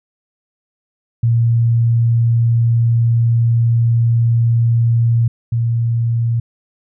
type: tone pair in turn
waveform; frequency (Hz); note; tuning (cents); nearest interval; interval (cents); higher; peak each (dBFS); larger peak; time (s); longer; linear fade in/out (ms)
sine; 116.54 / 116.54; A#2 / A#2; 0 / 0; unison; 0; neither; -10 / -13; first; 1.23-5.28 / 5.52-6.4; first; 5
effects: none